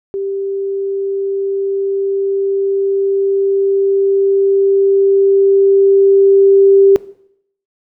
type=tone with level ramp; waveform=sine; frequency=392.8 Hz; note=G4; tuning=4 cents sharp; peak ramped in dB=-17 to -4 dBFS; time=0.14-6.96 s; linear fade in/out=0 ms; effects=noise-tail reverb RT60 0.7 s tail -19 dB re dry